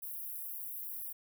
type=high-pass noise; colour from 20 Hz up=white; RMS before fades=-42 dBFS; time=0.02-1.13 s; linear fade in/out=10 ms; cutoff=11000 Hz; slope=48 dB/octave; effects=none